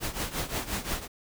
pink noise with tremolo, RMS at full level -29 dBFS, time 0-1.08 s, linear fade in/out 50 ms, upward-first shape triangle, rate 5.7 Hz, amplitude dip 85%, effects none

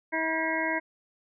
harmonic tone with a mistuned harmonic, 321.6 Hz, E4, 43 cents flat, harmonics 1 / 2 / 3 / 5 / 6 / 7, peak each -33 / -33 / -33 / -33 / -33 / -33 dBFS, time 0.12-0.8 s, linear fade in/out 20 ms, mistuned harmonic 7, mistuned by -73 cents, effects none

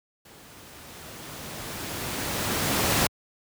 pink noise with level ramp, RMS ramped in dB -50 to -21 dBFS, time 0.25-3.07 s, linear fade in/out 5 ms, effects high-pass 80 Hz 12 dB/octave

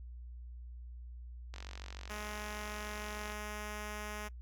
click train, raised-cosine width 0.2 ms, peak -29 dBFS, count 84, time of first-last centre 1.54-3.321 s, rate 46.6 Hz
5% pulse tone, 210 Hz, G#3, 19 cents sharp, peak -30 dBFS, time 2.09-4.29 s, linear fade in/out 20 ms
effects noise-tail reverb RT60 0.1 s tail -22 dB re dry + added 60 Hz sine -45 dBFS peak until 4.41 s

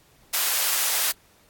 white high-pass noise, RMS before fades -23 dBFS, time 0.33-1.12 s, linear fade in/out 10 ms, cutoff 700 Hz, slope 12 dB/octave, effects pink hiss -58 dBFS RMS until 1.49 s + AAC 64 kbps

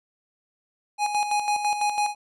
square tone with tremolo, 830.6 Hz, G#5, in tune, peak -21 dBFS, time 0.98-2.15 s, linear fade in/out 50 ms, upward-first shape square, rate 6 Hz, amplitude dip 55%, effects resampled to 24000 Hz

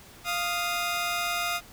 15% pulse tone pair together, 698.5 / 1239.6 Hz, F5 / D#6, 0 / -7 cents, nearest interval minor seventh, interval 993 cents, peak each -23 / -24 dBFS, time 0.24-1.61 s, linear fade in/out 50 ms, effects pink hiss -50 dBFS RMS until 1.72 s

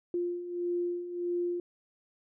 sine beating tone pair, 349.2 / 350.8 Hz, F4 / F4, 0 / +8 cents, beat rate 1.6 Hz, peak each -37 / -31 dBFS, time 0.14-1.6 s, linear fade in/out 2 ms, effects none

